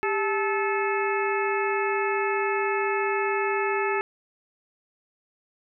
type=harmonic tone with a mistuned harmonic; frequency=434.2 Hz; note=A4; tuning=23 cents flat; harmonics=1 / 2 / 3 / 4 / 5 / 6; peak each=-26 / -29 / -31 / -32 / -33 / -34 dBFS; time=0.03-4.01 s; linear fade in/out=0 ms; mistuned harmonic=1; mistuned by=-150 cents; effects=none